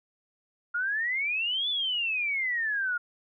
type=exponential two-way sweep; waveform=sine; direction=up then down; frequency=1396.9 to 3520 to 1407 Hz; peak=-26 dBFS; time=0.74-2.98 s; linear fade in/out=10 ms; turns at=1.69 s; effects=none